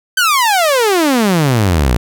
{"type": "exponential sweep", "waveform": "sawtooth", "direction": "down", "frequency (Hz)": [1568, 55], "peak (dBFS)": -6, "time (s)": [0.17, 1.97], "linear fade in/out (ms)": 5, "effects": []}